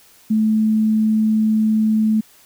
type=tone; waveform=sine; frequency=217.5 Hz; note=A3; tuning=20 cents flat; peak=-13 dBFS; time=0.3-2.21 s; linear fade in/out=10 ms; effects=white hiss -50 dBFS RMS until 2.45 s